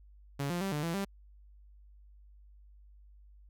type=tone with pitch steps; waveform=sawtooth; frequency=140.5 / 175 / 194.7 / 148.4 / 167.5 / 197.2 Hz; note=C#3 / F3 / G3 / D3 / E3 / G3; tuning=+24 / +4 / -12 / +18 / +28 / +11 cents; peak=-28 dBFS; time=0.39-1.05 s; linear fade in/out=10 ms; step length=110 ms; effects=added 50 Hz sine -54 dBFS peak until 3.49 s